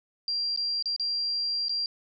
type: tone with dropouts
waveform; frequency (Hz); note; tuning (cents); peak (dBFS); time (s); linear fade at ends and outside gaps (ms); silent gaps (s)
sine; 4748; D8; +18; -26; 0.28-1.86; 1; 0.562-0.574 / 0.825-0.857 / 0.963-0.997 / 1.684-1.694
effects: none